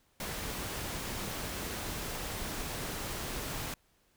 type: noise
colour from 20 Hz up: pink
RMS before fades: -38 dBFS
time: 0.2-3.74 s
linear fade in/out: 2 ms
effects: pink hiss -70 dBFS RMS until 4.16 s